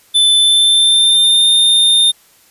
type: tone with pitch glide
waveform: square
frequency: 3520 to 3629 Hz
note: A7 to A#7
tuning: 0 to -47 cents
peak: -8 dBFS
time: 0.14-2.12 s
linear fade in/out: 20 ms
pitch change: +53 cents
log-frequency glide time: 0.39-1.49 s
effects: white hiss -49 dBFS RMS until 2.5 s + resampled to 32000 Hz